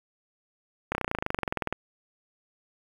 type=slowing click train; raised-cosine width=0.5 ms; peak=-12 dBFS; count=21; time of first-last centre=0.92-1.726 s; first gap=30 ms; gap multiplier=1.03; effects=7-bit